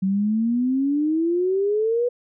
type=exponential sweep; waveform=sine; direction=up; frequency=187.6 to 493.9 Hz; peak=-18 dBFS; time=0.02-2.09 s; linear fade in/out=10 ms; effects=none